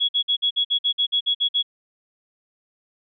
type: tone bursts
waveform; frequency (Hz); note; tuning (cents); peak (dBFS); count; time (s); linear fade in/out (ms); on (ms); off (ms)
sine; 3349; G#7; +14; -17; 12; 0-1.628; 20; 88; 52
effects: none